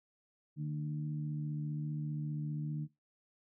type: harmonic tone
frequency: 75.1 Hz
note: D2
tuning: 39 cents sharp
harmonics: 2 / 3 / 4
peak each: -35 / -46 / -47 dBFS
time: 0.56-2.88 s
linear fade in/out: 50 ms
effects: noise-tail reverb RT60 0.2 s tail -21 dB re dry